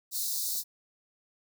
white high-pass noise, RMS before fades -32 dBFS, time 0.11-0.64 s, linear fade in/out 50 ms, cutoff 3800 Hz, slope 96 dB/octave, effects none

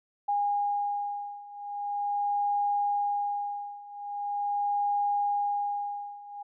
sine beating tone pair, 816 / 816.42 Hz, G#5 / G#5, -31 / -30 cents, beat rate 0.42 Hz, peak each -31 / -29 dBFS, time 0.28-6.43 s, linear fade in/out 10 ms, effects none

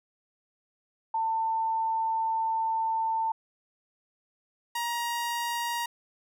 sine / sawtooth tone pair in turn, 895 / 944.8 Hz, A5 / A#5, +29 / +23 cents, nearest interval minor second, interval 94 cents, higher second, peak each -25 dBFS, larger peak neither, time 1.14-3.32 / 4.75-5.86 s, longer first, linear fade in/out 5 ms, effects none

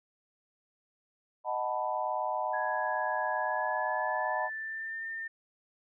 sine chord, B dominant seventh, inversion first, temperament equal, 622.3 / 740 / 880 / 987.8 Hz, D#5 / F#5 / A5 / B5, 0 / 0 / 0 / 0 cents, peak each -35 dBFS, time 1.44-4.5 s, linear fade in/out 50 ms
sine tone with pitch glide, 1666 to 1806.3 Hz, G#6 to A6, +5 to +45 cents, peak -35 dBFS, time 2.53-5.28 s, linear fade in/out 10 ms, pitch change +140 cents, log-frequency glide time 3.38-5.03 s
effects none

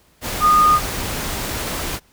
sine tone in noise, 1226 Hz, D#6, 26 cents flat, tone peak -10 dBFS, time 0.4-0.8 s, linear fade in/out 50 ms, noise pink, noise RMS -25 dBFS, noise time 0.21-2 s, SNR +12 dB, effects pink hiss -56 dBFS RMS until 2.12 s

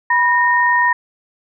sine tone pair together, 977.9 / 1846 Hz, B5 / A#6, -17 / -17 cents, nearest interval major seventh, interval 1100 cents, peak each -14 dBFS, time 0.1-0.93 s, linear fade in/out 5 ms, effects none

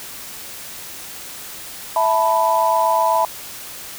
sine chord, E suspended fourth, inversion none, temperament equal, 659.3 / 880 / 987.8 Hz, E5 / A5 / B5, 0 / 0 / 0 cents, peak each -19 / -19 / -17 dBFS, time 1.96-3.25 s, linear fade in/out 2 ms, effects white hiss -34 dBFS RMS until 3.98 s

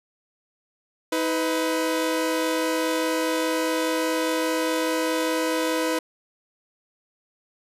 sawtooth tone pair together, 318.7 / 500.5 Hz, D#4 / B4, +42 / +23 cents, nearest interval minor sixth, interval 781 cents, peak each -21 dBFS, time 1.12-5.99 s, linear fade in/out 5 ms, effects resampled to 32000 Hz

